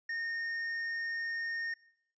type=tone with hard clipping; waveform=sine; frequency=1838 Hz; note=A#6; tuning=25 cents flat; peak=-35 dBFS; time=0.09-1.74 s; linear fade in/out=5 ms; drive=4 dB; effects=noise-tail reverb RT60 0.7 s tail -21 dB re dry + resampled to 16000 Hz